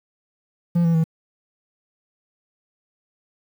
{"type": "tone with pitch steps", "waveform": "triangle", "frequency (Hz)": [171.6, 166.62, 161.78], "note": ["F3", "E3", "E3"], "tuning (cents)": [-30, 19, -32], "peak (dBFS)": -13, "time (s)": [0.75, 1.041], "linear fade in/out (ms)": 10, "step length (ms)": 97, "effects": ["8-bit"]}